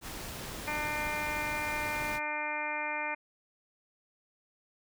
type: noise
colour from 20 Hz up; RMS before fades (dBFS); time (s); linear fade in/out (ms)
pink; -41; 0.01-2.2; 50
type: harmonic tone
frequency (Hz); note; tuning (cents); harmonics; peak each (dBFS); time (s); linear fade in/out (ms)
300; D4; +37; 1 / 2 / 3 / 4 / 5 / 6 / 7 / 8; -47 / -42 / -37 / -44 / -42 / -42 / -39 / -37; 0.67-3.15; 10
effects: none